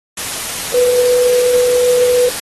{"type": "tone in noise", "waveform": "sine", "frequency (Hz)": 493.9, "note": "B4", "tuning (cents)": 0, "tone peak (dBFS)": -9, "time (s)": [0.74, 2.29], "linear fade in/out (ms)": 5, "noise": "white", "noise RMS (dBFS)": -22, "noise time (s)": [0.17, 2.4], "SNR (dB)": 10, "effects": ["AAC 32 kbps"]}